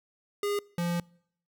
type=tone pair in turn; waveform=square; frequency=408.7 / 172.78 Hz; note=G#4 / F3; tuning=-28 / -18 cents; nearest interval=octave + minor third; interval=1490 cents; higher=first; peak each=-28 dBFS; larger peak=neither; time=0.43-0.59 / 0.78-1 s; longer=second; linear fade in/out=2 ms; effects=noise-tail reverb RT60 0.7 s tail -26 dB re dry